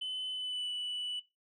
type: tone with pitch glide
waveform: sine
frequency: 3027 to 2965 Hz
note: F#7 to F#7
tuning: +39 to +3 cents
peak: -32 dBFS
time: 0.01-1.2 s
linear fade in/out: 10 ms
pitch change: -36 cents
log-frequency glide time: 0.3-0.7 s
effects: noise-tail reverb RT60 0.2 s tail -17 dB re dry + tanh soft clip ceiling -33 dBFS